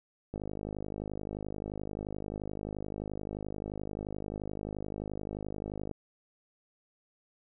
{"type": "click train", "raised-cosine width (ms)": 2, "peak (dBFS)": -24, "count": 288, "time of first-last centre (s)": [0.34, 5.913], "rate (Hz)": 51.5, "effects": []}